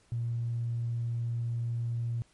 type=tone with tanh clipping; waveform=triangle; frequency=117.6 Hz; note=A#2; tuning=16 cents sharp; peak=-29 dBFS; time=0.12-2.22 s; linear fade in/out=0 ms; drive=4 dB; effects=pink hiss -65 dBFS RMS until 2.33 s + MP3 48 kbps

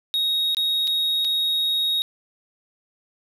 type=tone with dropouts; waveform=triangle; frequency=3762 Hz; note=A#7; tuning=15 cents sharp; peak=-18 dBFS; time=0.14-2.02 s; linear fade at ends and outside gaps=0 ms; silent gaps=0.547-0.569 / 0.872-0.876 / 1.246-1.249 s; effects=none

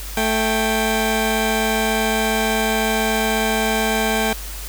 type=tone pair together; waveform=15% pulse; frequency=220 / 785.5 Hz; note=A3 / G5; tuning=0 / +3 cents; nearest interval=octave + minor seventh; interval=2203 cents; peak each=-13 / -15 dBFS; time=0.17-4.33 s; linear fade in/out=2 ms; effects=added 50 Hz sine -30 dBFS peak until 4.68 s + white hiss -34 dBFS RMS until 4.68 s

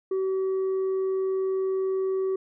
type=tone with tanh clipping; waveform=triangle; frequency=380.9 Hz; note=G4; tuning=50 cents flat; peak=-24 dBFS; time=0.11-2.36 s; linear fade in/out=5 ms; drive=7 dB; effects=none

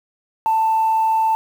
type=tone; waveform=sine; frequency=887 Hz; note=A5; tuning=14 cents sharp; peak=-13 dBFS; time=0.46-1.35 s; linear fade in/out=0 ms; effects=tanh soft clip ceiling -10 dBFS + 7-bit

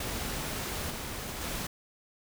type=noise with level steps; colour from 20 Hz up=pink; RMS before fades=-35 / -38 / -35 dBFS; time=0-1.67 s; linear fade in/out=5 ms; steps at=0.9 / 1.41 s; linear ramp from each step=5 ms; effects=none

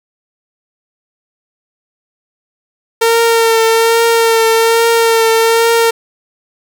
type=tone with vibrato; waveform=sawtooth; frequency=456.1 Hz; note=A#4; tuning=38 cents flat; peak=-4 dBFS; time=3.01-5.91 s; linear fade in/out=10 ms; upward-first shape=triangle; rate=1.2 Hz; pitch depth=26 cents each way; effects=none

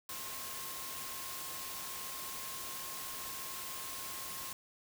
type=tone in noise; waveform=sine; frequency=1069 Hz; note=C6; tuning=37 cents sharp; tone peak=-50 dBFS; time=0.09-4.53 s; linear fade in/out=2 ms; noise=white; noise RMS=-43 dBFS; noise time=0.09-4.53 s; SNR=-10 dB; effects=none

